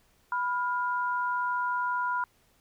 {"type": "tone pair together", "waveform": "sine", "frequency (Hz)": [987.8, 1412.8], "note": ["B5", "F6"], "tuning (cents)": [0, 20], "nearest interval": "tritone", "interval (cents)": 620, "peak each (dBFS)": [-28, -31], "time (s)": [0.32, 2.24], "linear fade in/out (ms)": 2, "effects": ["pink hiss -66 dBFS RMS until 2.6 s"]}